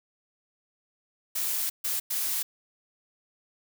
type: noise bursts at uneven times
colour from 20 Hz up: blue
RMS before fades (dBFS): -29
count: 3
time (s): 1.35-1.7 / 1.84-2 / 2.1-2.43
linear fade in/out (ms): 10
effects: none